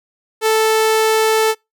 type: tone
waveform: sawtooth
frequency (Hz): 439.7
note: A4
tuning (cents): -1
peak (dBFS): -8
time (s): 0.41-1.55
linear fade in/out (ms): 50
effects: noise-tail reverb RT60 0.2 s tail -26 dB re dry